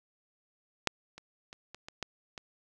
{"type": "clicks", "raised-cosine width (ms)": 0.2, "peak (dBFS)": [-8, -29, -28, -27, -26, -17, -24], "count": 7, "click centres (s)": [0.873, 1.18, 1.529, 1.746, 1.885, 2.027, 2.378], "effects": []}